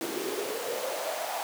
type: noise with high-pass filter sweep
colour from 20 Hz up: pink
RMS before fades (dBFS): -33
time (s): 0.01-1.43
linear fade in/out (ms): 0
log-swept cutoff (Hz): 320 to 770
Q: 6.4
effects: none